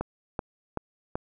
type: click train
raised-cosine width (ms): 1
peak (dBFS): -15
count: 4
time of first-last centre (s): 0.01-1.155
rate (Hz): 2.62
effects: none